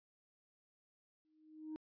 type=tone with exponential growth; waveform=sine; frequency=311.1 Hz; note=D#4; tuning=in tune; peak=-38 dBFS; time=1.25-1.76 s; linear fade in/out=0 ms; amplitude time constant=110 ms; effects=tanh soft clip ceiling -40 dBFS + resampled to 11025 Hz